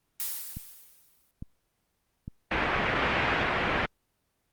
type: noise with exponential decay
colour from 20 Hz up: blue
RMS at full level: -30 dBFS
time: 0.2-1.31 s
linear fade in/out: 1 ms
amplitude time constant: 240 ms
type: click train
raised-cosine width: 5 ms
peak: -25 dBFS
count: 4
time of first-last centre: 0.57-3.134 s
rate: 1.17 Hz
type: low-pass noise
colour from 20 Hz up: white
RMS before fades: -27 dBFS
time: 2.51-3.86 s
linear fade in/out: 5 ms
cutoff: 2400 Hz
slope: 24 dB/octave
effects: pink hiss -75 dBFS RMS until 4.52 s + Opus 24 kbps